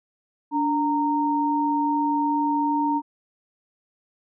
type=tone pair together; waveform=sine; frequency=291.1 / 924.2 Hz; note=D4 / A#5; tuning=-15 / -15 cents; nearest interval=octave + minor sixth; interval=2000 cents; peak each=-23 / -22 dBFS; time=0.51-3.02 s; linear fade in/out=50 ms; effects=none